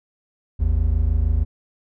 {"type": "tone pair together", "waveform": "triangle", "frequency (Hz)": [53.19, 79.7], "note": ["G#1", "D#2"], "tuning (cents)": [42, 42], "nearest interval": "perfect fifth", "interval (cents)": 700, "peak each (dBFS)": -17, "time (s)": [0.59, 1.45], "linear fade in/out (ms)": 20, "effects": []}